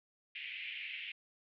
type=band-pass noise; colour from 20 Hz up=white; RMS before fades=-44 dBFS; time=0.35-1.12 s; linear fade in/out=5 ms; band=2100 to 2900 Hz; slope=48 dB/octave; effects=none